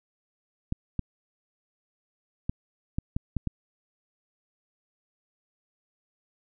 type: clicks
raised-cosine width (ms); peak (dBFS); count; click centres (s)
5; -15; 7; 0.724 / 0.993 / 2.495 / 2.985 / 3.165 / 3.367 / 3.473
effects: none